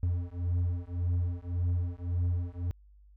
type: beating tone pair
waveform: triangle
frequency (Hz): 87 / 88.8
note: F2 / F2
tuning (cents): -6 / +29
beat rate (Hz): 1.8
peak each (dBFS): -29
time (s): 0.03-2.71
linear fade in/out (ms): 0
effects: added 50 Hz sine -54 dBFS peak until 3.16 s